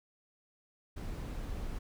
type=noise; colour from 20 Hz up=brown; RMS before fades=-39 dBFS; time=0.96-1.79 s; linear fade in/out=10 ms; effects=none